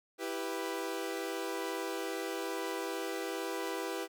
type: chord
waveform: sawtooth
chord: E minor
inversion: none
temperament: equal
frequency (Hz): 329.6 / 392 / 493.9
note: E4 / G4 / B4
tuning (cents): 0 / 0 / 0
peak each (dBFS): -36 / -35 / -36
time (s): 0.18-4.08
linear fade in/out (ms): 50
effects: none